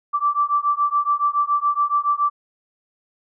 sine beating tone pair, 1163 / 1170.1 Hz, D6 / D6, -17 / -7 cents, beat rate 7.1 Hz, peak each -20 dBFS, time 0.13-2.3 s, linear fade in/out 20 ms, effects none

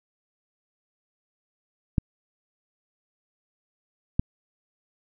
clicks, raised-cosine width 5 ms, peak -8 dBFS, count 2, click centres 1.982 / 4.195 s, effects none

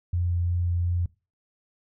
sine tone with vibrato, 87.31 Hz, F2, in tune, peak -22 dBFS, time 0.13-1.06 s, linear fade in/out 5 ms, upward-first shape sine, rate 2.8 Hz, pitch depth 9 cents each way, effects noise-tail reverb RT60 0.3 s tail -22 dB re dry

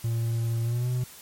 triangle tone with pitch glide, 115.3 to 125.01 Hz, A#2 to B2, -19 to +21 cents, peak -22 dBFS, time 0.04-1.04 s, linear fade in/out 5 ms, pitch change +140 cents, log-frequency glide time 0.63-0.89 s, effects white hiss -47 dBFS RMS until 1.21 s + MP3 64 kbps

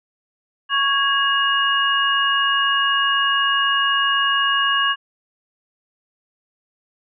sine tone cluster, 1113 / 1649 / 2861 Hz, C#6 / G#6 / F7, +7 / -13 / +41 cents, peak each -20 dBFS, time 0.69-4.96 s, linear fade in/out 50 ms, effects none

